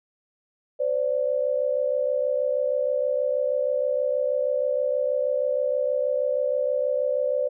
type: tone pair together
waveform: sine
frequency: 514 / 580.3 Hz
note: C5 / D5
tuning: -31 / -21 cents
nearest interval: major second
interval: 210 cents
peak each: -24 dBFS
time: 0.79-7.49 s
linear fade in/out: 20 ms
effects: none